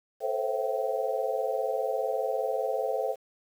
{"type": "tone cluster", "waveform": "sine", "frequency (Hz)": [441.3, 516, 536, 667, 772], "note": ["A4", "C5", "C5", "E5", "G5"], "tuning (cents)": [5, -24, 42, 20, -27], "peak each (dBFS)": [-33, -33, -32, -33, -35], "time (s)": [0.2, 3.16], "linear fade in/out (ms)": 50, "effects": ["9-bit"]}